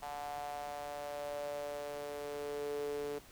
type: tone with high-pass filter sweep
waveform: sawtooth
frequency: 145.2 Hz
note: D3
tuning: 19 cents flat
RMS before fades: -41 dBFS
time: 0.02-3.19 s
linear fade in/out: 10 ms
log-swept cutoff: 780 to 400 Hz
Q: 6.7
effects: pink hiss -58 dBFS RMS until 3.31 s